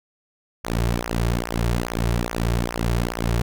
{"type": "tone with flanger", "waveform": "sawtooth", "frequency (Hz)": 58.27, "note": "A#1", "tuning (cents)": 0, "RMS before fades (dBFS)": -23, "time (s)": [0.64, 3.42], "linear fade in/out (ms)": 5, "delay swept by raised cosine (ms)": [0.24, 4.04], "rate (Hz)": 2.4, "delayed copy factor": -0.9, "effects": []}